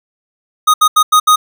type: tone bursts at uneven times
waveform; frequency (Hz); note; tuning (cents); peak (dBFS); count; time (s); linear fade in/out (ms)
square; 1244.5; D#6; 0; -6; 5; 0.67-0.74 / 0.81-0.88 / 0.96-1.03 / 1.12-1.2 / 1.27-1.36; 10
effects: none